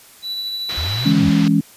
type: tone with tremolo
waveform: triangle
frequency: 3951 Hz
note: B7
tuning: in tune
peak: -20 dBFS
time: 0.22-1.14 s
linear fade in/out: 50 ms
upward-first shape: triangle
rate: 13 Hz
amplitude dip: 30%
type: low-pass noise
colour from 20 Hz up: white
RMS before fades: -30 dBFS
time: 0.69-1.48 s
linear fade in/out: 2 ms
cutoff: 4700 Hz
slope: 24 dB/octave
type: linear two-way sweep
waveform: sine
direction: up then down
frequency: 69.4 to 153.5 to 69.4 Hz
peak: -21 dBFS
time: 0.77-1.3 s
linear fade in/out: 10 ms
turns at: 1.16 s
type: chord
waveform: sine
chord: C# minor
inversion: first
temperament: equal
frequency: 164.81 / 207.7 / 277.2 Hz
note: E3 / G#3 / C#4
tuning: 0 / 0 / 0 cents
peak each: -16 dBFS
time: 1.05-1.61 s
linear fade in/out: 10 ms
effects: white hiss -45 dBFS RMS until 1.76 s + resampled to 32000 Hz